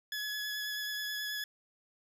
20% pulse tone with vibrato, 1697 Hz, G#6, 37 cents sharp, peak -30 dBFS, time 0.12-1.44 s, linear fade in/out 2 ms, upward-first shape sine, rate 9.3 Hz, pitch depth 14 cents each way, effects none

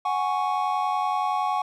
triangle chord, F# suspended second, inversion none, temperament equal, 740 / 830.6 / 1108.7 Hz, F#5 / G#5 / C#6, 0 / 0 / 0 cents, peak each -25 dBFS, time 0.05-1.62 s, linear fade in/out 5 ms, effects none

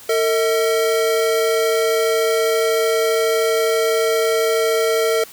square tone pair together, 451.8 / 639 Hz, A4 / D#5, +46 / +46 cents, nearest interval tritone, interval 600 cents, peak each -17 / -22 dBFS, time 0.09-5.24 s, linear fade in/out 5 ms, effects white hiss -41 dBFS RMS until 5.32 s

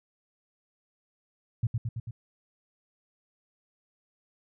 sine tone with echo, 115 Hz, A#2, 23 cents flat, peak -22 dBFS, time 1.63-1.67 s, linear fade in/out 5 ms, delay 110 ms, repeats 4, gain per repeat -3 dB, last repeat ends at 2.11 s, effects none

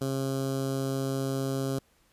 15% pulse tone with notch filter, 134.9 Hz, C#3, 47 cents flat, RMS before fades -30 dBFS, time 0.01-1.79 s, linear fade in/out 5 ms, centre 2100 Hz, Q 0.7, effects pink hiss -66 dBFS RMS until 2.12 s + resampled to 32000 Hz

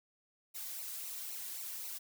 blue noise with flanger, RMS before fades -43 dBFS, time 0.54-1.99 s, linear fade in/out 20 ms, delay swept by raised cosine 0.58 to 2.38 ms, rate 3.8 Hz, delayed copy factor -0.8, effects none

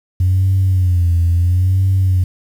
sine tone with vibrato, 90.2 Hz, F#2, 44 cents flat, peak -9 dBFS, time 0.2-2.24 s, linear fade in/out 5 ms, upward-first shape sine, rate 0.74 Hz, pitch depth 99 cents each way, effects tanh soft clip ceiling -7 dBFS + 7-bit

